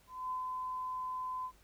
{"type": "tone with ADSR envelope", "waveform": "sine", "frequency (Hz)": 1019, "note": "C6", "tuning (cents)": -46, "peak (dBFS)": -34, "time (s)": [0.07, 1.52], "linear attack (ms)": 240, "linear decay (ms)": 120, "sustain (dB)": -2, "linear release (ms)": 71, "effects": ["added 50 Hz sine -67 dBFS peak until 1.63 s", "pink hiss -66 dBFS RMS until 1.63 s"]}